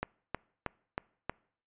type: click train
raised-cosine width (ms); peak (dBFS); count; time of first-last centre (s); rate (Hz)
0.5; -17; 5; 0.03-1.296; 3.16
effects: noise-tail reverb RT60 0.6 s tail -25 dB re dry + resampled to 8000 Hz